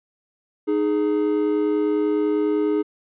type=tone pair together; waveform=triangle; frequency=308.1 / 418.1 Hz; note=D#4 / G#4; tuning=-17 / +12 cents; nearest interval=perfect fourth; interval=529 cents; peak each=-19 dBFS; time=0.67-2.83 s; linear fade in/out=20 ms; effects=resampled to 8000 Hz